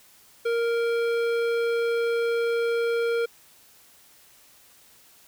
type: tone with hard clipping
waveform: triangle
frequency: 466.2 Hz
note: A#4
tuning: in tune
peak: -24 dBFS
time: 0.45-3.26 s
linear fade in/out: 10 ms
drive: 17 dB
effects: white hiss -55 dBFS RMS until 5.27 s